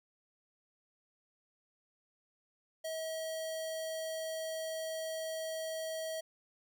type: tone with notch filter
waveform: square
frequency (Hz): 641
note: E5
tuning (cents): -49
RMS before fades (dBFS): -39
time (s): 2.84-6.21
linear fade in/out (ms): 10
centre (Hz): 1300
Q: 0.66
effects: none